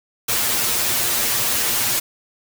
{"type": "noise with comb filter", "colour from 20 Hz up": "white", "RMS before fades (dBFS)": -20, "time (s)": [0.28, 2], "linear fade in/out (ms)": 10, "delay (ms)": 8.5, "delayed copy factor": 0.8, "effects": []}